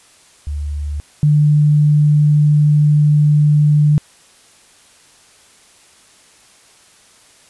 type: tone pair in turn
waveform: sine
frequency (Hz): 73.42 / 148.93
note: D2 / D3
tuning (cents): 0 / +25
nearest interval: octave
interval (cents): 1225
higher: second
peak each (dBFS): -19 / -8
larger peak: second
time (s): 0.47-1 / 1.23-3.98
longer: second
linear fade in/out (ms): 0
effects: white hiss -48 dBFS RMS until 7.49 s + resampled to 24000 Hz